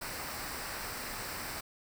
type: noise with comb filter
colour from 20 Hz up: pink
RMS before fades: -40 dBFS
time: 0.01-1.61 s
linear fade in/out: 10 ms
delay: 0.3 ms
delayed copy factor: -0.55
effects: none